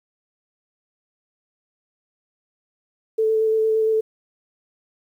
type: tone with vibrato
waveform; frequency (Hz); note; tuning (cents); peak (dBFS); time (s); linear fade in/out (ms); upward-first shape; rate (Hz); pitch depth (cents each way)
sine; 440; A4; 0; -16; 3.18-4.01; 10; square; 8.7; 10
effects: 9-bit